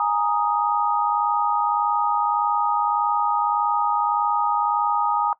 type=chord; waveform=sine; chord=Ab suspended second; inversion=none; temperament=equal; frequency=830.6 / 932.3 / 1244.5 Hz; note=Ab5 / Bb5 / Eb6; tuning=0 / 0 / 0 cents; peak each=-23 dBFS; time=0-5.33 s; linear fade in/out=2 ms; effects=noise-tail reverb RT60 0.1 s tail -19 dB re dry